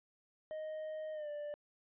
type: tone with pitch glide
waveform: triangle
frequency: 622.3 to 589.4 Hz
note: D#5 to D5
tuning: 0 to +6 cents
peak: -38 dBFS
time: 0.51-1.54 s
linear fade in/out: 0 ms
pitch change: -94 cents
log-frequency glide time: 1.13-1.29 s
effects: resampled to 8000 Hz